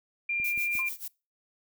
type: tone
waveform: sine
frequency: 2389 Hz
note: D7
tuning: 29 cents sharp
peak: -27 dBFS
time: 0.29-0.89 s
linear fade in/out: 5 ms
type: click train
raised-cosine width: 3 ms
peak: -35 dBFS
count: 3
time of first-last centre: 0.4-0.753 s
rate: 5.67 Hz
type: noise with tremolo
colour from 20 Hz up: violet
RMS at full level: -36 dBFS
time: 0.44-1.08 s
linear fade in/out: 5 ms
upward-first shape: sine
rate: 6.9 Hz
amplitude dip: 90%
type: tone with exponential decay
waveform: sine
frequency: 1048 Hz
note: C6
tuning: 2 cents sharp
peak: -34 dBFS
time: 0.79-0.94 s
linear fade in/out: 1 ms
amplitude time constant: 32 ms
effects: noise-tail reverb RT60 0.3 s tail -25 dB re dry